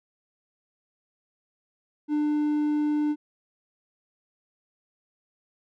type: tone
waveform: triangle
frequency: 298.5 Hz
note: D4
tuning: 28 cents sharp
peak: -20 dBFS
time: 2.08-3.16 s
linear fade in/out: 50 ms
effects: none